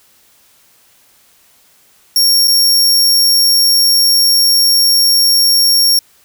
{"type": "tone with dropouts", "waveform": "sawtooth", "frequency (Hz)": 5530, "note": "F8", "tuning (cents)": -18, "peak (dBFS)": -5, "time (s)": [2.16, 5.99], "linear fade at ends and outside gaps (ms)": 2, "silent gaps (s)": [2.474, 2.479], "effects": ["white hiss -50 dBFS RMS until 6.24 s"]}